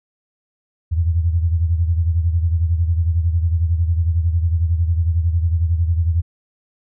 sine beating tone pair, 82.41 / 93.41 Hz, E2 / F#2, 0 / +17 cents, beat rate 11 Hz, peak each -15 / -22 dBFS, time 0.91-6.22 s, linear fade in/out 20 ms, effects none

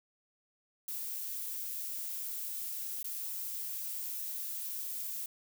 violet noise with dropouts, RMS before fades -39 dBFS, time 0.88-5.26 s, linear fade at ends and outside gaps 2 ms, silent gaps 3.029-3.043 s, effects none

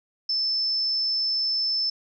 sine tone, 5274 Hz, E8, in tune, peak -22 dBFS, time 0.29-1.9 s, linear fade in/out 5 ms, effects none

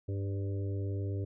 harmonic tone with a mistuned harmonic, 99.1 Hz, G2, 19 cents sharp, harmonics 1 / 3 / 4 / 5 / 6, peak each -32 / -43 / -43 / -48 / -52 dBFS, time 0.08-1.25 s, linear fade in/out 10 ms, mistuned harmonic 6, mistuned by -25 cents, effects none

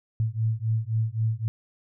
sine beating tone pair, 109.6 / 113.4 Hz, A2 / A#2, -6 / -47 cents, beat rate 3.8 Hz, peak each -26 dBFS, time 0.2-1.48 s, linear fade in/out 0 ms, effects none

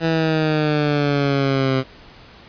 15% pulse exponential sweep, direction down, 164.81 to 130.81 Hz, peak -10 dBFS, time 0-1.84 s, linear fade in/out 50 ms, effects pink hiss -44 dBFS RMS until 2.48 s + resampled to 11025 Hz

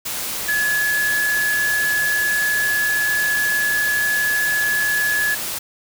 sine tone in noise, 1700 Hz, G#6, 40 cents sharp, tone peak -17 dBFS, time 0.48-5.35 s, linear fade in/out 10 ms, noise white, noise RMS -26 dBFS, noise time 0.05-5.59 s, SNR +6 dB, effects none

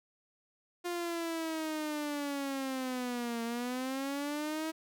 sawtooth linear two-way sweep, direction down then up, 352.7 to 230 to 321.9 Hz, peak -30 dBFS, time 0.84-4.72 s, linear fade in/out 20 ms, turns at 3.43 s, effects none

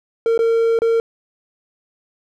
triangle tone with dropouts, 457.7 Hz, A#4, 32 cents flat, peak -11 dBFS, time 0.26-1 s, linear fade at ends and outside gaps 1 ms, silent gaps 0.377-0.391 / 0.789-0.819 s, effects none

